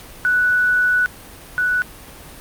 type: tone pair in turn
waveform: sine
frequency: 1480 / 1480 Hz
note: F#6 / F#6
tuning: 0 / 0 cents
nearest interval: unison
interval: 0 cents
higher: neither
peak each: -13 / -15 dBFS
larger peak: first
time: 0.25-1.06 / 1.58-1.82 s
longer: first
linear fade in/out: 0 ms
effects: pink hiss -39 dBFS RMS until 2.4 s + Opus 48 kbps